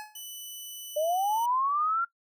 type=tone with exponential decay; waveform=25% pulse; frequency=851 Hz; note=G#5; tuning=42 cents sharp; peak=-32 dBFS; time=0-0.24 s; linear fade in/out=0 ms; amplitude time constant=52 ms
type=tone; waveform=10% pulse; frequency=2984 Hz; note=F#7; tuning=14 cents sharp; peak=-31 dBFS; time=0.15-1.46 s; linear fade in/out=5 ms
type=linear sweep; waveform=sine; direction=up; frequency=587.3 to 1392 Hz; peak=-24 dBFS; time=0.96-2.05 s; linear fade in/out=10 ms
effects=noise-tail reverb RT60 0.1 s tail -20 dB re dry